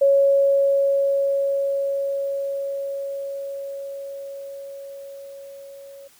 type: tone with level ramp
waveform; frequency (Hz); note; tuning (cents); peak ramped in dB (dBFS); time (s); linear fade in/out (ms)
sine; 554.4; C#5; 0; -12 to -39; 0.01-6.08; 10
effects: white hiss -54 dBFS RMS until 6.19 s